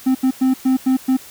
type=tone bursts at uneven times; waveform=triangle; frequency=260.8 Hz; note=C4; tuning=5 cents flat; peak=-10 dBFS; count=6; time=0.06-0.15 / 0.23-0.31 / 0.41-0.54 / 0.65-0.77 / 0.86-0.97 / 1.08-1.17 s; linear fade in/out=10 ms; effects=white hiss -40 dBFS RMS until 1.3 s